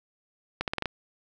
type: accelerating click train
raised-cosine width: 0.3 ms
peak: -12 dBFS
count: 6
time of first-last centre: 0.61-0.857 s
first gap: 68 ms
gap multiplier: 0.84
effects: none